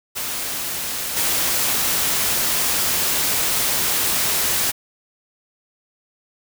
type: noise with level steps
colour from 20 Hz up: white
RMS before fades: -26 / -20 dBFS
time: 0.15-4.72 s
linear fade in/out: 20 ms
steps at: 1.16 s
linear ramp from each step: 10 ms
effects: none